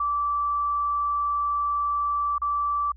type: tone with dropouts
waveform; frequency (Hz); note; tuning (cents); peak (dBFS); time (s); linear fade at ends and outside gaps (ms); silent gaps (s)
sine; 1162; D6; -19; -22; 0-2.92; 5; 2.382-2.417
effects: added 60 Hz sine -44 dBFS peak until 2.96 s